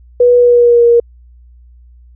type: tone with pitch glide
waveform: sine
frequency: 488.1 to 471.7 Hz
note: B4 to A#4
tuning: -20 to +20 cents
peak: -4 dBFS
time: 0.2-1 s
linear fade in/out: 5 ms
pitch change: -60 cents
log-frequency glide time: 0.37-0.85 s
effects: added 60 Hz sine -38 dBFS peak until 2.15 s